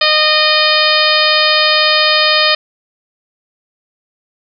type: harmonic tone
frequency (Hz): 614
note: D#5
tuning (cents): -23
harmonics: 1 / 2 / 3 / 4 / 5 / 6 / 7 / 8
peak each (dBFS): -17 / -17 / -17 / -17 / -17 / -17 / -17 / -17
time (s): 0.01-2.55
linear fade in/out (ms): 5
effects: none